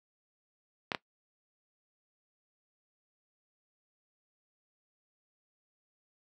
clicks, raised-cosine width 0.3 ms, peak -14 dBFS, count 2, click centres 0.918 / 0.948 s, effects noise-tail reverb RT60 0.1 s tail -19 dB re dry + high-pass 150 Hz 12 dB/octave

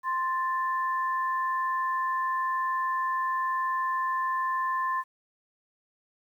sine tone pair together, 1046.5 / 1760 Hz, C6 / A6, 0 / 0 cents, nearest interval major sixth, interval 900 cents, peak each -26 / -34 dBFS, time 0.03-5.04 s, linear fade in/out 50 ms, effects 10-bit

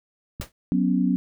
click, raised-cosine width 5 ms, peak -20 dBFS, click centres 0.4 s
pink noise with exponential decay, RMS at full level -29 dBFS, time 0.41-0.52 s, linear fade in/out 2 ms, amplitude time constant 22 ms
sine chord, F# suspended fourth, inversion none, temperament just, 185 / 246.7 / 277.5 Hz, F#3 / B3 / C#4, 0 / -2 / +2 cents, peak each -22 / -23 / -24 dBFS, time 0.72-1.16 s, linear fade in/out 0 ms
effects none

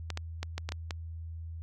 clicks, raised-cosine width 0.2 ms, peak -18 dBFS, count 7, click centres 0.103 / 0.174 / 0.43 / 0.58 / 0.69 / 0.721 / 0.908 s, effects added 82 Hz sine -38 dBFS peak until 1.62 s

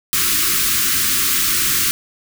white band-stop noise, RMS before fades -17 dBFS, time 0.13-1.91 s, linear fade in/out 0 ms, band 390 to 1100 Hz, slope 96 dB/octave, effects none

